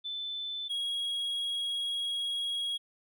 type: tone pair in turn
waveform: sine / triangle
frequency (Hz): 3520 / 3306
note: A7 / G#7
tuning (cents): 0 / -9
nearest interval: minor second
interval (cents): 109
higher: first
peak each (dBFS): -34 / -29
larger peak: second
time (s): 0.04-0.69 / 0.69-2.78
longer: second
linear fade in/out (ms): 20
effects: none